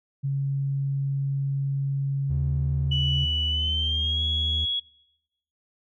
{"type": "tone", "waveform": "sine", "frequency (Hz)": 138.1, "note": "C#3", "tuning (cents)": -6, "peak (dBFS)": -23, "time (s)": [0.23, 3.26], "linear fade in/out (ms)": 20}
{"type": "tone with vibrato", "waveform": "triangle", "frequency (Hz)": 77.2, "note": "D#2", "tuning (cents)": -13, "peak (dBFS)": -24, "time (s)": [2.29, 4.66], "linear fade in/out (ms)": 20, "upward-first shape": "triangle", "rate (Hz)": 12, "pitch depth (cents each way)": 17}
{"type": "tone with pitch glide", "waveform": "sine", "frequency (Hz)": [2960, 3342], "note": ["F#7", "G#7"], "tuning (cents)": [0, 10], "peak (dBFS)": -24, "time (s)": [2.91, 4.8], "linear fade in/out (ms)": 10, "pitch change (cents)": 210, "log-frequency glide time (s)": [3.48, 4.23]}
{"effects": ["noise-tail reverb RT60 1.0 s tail -26 dB re dry", "tanh soft clip ceiling -11 dBFS"]}